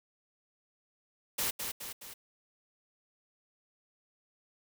white noise with echo, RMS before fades -32 dBFS, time 1.38-1.51 s, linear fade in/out 10 ms, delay 210 ms, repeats 3, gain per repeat -5 dB, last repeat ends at 2.14 s, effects none

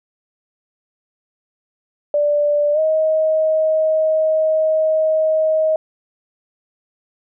sine tone with pitch glide, 587.3 to 629.5 Hz, D5 to D#5, 0 to +20 cents, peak -13 dBFS, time 2.14-5.76 s, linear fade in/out 2 ms, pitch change +120 cents, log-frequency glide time 2.73-2.79 s, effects none

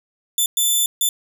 10% pulse tone bursts at uneven times, 3520 Hz, A7, in tune, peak -8 dBFS, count 3, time 0.38-0.46 / 0.57-0.86 / 1.01-1.09 s, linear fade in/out 2 ms, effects none

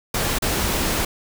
pink noise with dropouts, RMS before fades -22 dBFS, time 0.14-1.05 s, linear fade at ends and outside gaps 5 ms, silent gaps 0.387-0.421 s, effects none

